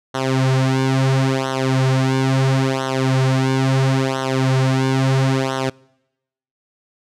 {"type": "tone with flanger", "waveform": "sawtooth", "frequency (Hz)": 132.4, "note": "C3", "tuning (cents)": 21, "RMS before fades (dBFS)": -17, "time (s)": [0.14, 5.7], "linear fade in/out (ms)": 10, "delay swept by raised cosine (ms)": [0.41, 6.01], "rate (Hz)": 0.74, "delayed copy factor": -1, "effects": ["noise-tail reverb RT60 0.9 s tail -26 dB re dry", "low-pass 7000 Hz 12 dB/octave"]}